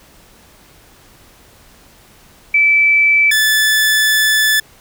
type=tone pair in turn; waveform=sine / sawtooth; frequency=2315 / 1739.8 Hz; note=D7 / A6; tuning=-25 / -20 cents; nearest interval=perfect fourth; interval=495 cents; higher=first; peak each=-8 / -7 dBFS; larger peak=second; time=2.54-3.31 / 3.31-4.6 s; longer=second; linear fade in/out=5 ms; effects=pink hiss -46 dBFS RMS until 4.8 s